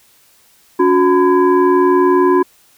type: tone with frequency modulation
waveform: sine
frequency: 363.5 Hz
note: F#4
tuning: 31 cents flat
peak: -8 dBFS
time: 0.79-2.43 s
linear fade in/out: 10 ms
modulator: 647 Hz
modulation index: 1
effects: white hiss -51 dBFS RMS until 2.77 s